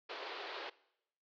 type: band-pass noise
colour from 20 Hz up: pink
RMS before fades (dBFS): -45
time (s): 0.09-0.7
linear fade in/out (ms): 10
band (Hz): 370 to 4500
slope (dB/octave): 48
effects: noise-tail reverb RT60 0.8 s tail -21 dB re dry